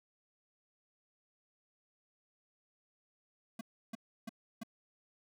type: tone bursts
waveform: square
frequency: 225.3 Hz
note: A3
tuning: 41 cents sharp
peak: -40 dBFS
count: 4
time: 3.59-4.634 s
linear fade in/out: 5 ms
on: 21 ms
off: 320 ms
effects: none